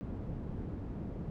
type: low-pass noise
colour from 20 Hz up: white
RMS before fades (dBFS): -40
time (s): 0.01-1.3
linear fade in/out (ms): 0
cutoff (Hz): 210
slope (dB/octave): 12
effects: none